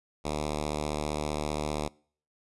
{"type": "tone with notch filter", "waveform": "5% pulse", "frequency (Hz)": 75.2, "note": "D2", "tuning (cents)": 42, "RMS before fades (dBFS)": -32, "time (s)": [0.24, 1.89], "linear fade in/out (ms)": 20, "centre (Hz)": 1800, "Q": 2, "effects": ["noise-tail reverb RT60 0.5 s tail -25 dB re dry", "resampled to 24000 Hz"]}